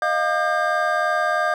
triangle tone cluster, 620 / 703 / 1206 / 1597 Hz, D#5 / F5 / D6 / G6, -6 / +11 / +46 / +32 cents, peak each -22 dBFS, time 0.02-1.54 s, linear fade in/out 2 ms, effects none

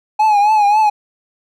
triangle tone with vibrato, 840 Hz, G#5, 19 cents sharp, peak -7 dBFS, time 0.19-0.9 s, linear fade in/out 10 ms, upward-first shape triangle, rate 3.7 Hz, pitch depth 81 cents each way, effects none

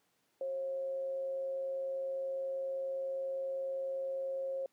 sine tone with amplitude modulation, 537 Hz, C5, 45 cents sharp, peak -33 dBFS, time 0.41-4.66 s, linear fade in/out 2 ms, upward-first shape sine, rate 159 Hz, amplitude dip 25%, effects pink hiss -75 dBFS RMS until 4.72 s + high-pass 200 Hz 12 dB/octave

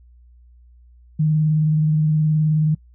sine tone with vibrato, 154.3 Hz, D#3, 14 cents flat, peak -14 dBFS, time 1.19-2.75 s, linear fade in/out 10 ms, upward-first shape sine, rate 19 Hz, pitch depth 26 cents each way, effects noise-tail reverb RT60 0.1 s tail -25 dB re dry + added 60 Hz sine -46 dBFS peak until 2.94 s

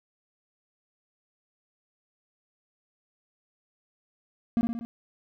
triangle tone with echo, 232.8 Hz, A#3, 2 cents flat, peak -18 dBFS, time 4.57-4.61 s, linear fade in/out 0 ms, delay 60 ms, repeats 4, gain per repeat -4 dB, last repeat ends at 4.85 s, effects none

